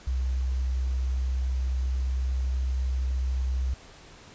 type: tone with quantisation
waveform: sine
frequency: 64.3 Hz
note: C2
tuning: 30 cents flat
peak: -24 dBFS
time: 0.07-3.74 s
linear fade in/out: 5 ms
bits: 9
effects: pink hiss -50 dBFS RMS until 4.34 s + resampled to 16000 Hz